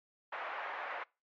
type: band-pass noise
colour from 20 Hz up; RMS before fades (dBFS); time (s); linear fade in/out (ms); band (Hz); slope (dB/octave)
pink; -41; 0.32-1.04; 10; 630 to 2200; 24
effects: noise-tail reverb RT60 0.3 s tail -25 dB re dry + MP3 48 kbps